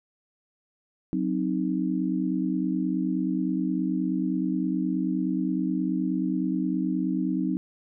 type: chord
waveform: sine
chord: C diminished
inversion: second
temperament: equal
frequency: 185 / 261.6 / 311.1 Hz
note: Gb3 / C4 / Eb4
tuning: 0 / 0 / 0 cents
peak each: -28 dBFS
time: 1.13-7.57 s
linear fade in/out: 0 ms
effects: none